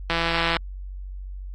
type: click train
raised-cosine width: 0.3 ms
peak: -7 dBFS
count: 79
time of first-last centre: 0.1-0.567 s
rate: 167 Hz
effects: added 47 Hz sine -32 dBFS peak until 1.54 s + AAC 32 kbps